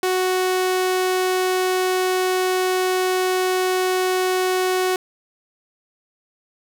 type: tone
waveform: sawtooth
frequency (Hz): 370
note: F#4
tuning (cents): 0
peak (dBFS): -14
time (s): 0.03-4.96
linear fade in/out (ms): 2
effects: none